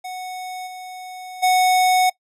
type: tone with level steps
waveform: square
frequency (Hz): 738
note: F#5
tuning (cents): -5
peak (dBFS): -29 / -33 / -14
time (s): 0.04-2.1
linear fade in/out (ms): 10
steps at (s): 0.66 / 1.42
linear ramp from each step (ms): 20
effects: noise-tail reverb RT60 0.1 s tail -21 dB re dry + resampled to 32000 Hz